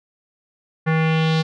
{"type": "tone with low-pass filter sweep", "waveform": "square", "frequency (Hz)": 159.8, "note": "D#3", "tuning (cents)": 47, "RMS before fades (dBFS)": -18, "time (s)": [0.86, 1.43], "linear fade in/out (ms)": 20, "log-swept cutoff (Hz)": [1800, 4400], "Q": 2.5, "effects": []}